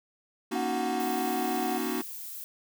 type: chord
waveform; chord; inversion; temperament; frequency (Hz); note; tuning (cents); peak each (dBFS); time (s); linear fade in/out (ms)
square; D# minor seventh; second; equal with one note detuned; 236.9 / 277.2 / 311.1 / 370; A#3 / C#4 / D#4 / F#4; +28 / 0 / 0 / 0; -35 / -36 / -36 / -35; 0.51-2.02; 10
type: tone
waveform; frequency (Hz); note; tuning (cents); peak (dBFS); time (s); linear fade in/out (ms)
sine; 740; F#5; 0; -31; 0.55-1.78; 5
type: noise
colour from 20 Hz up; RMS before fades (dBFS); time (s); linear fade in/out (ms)
violet; -40; 1-2.44; 0
effects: none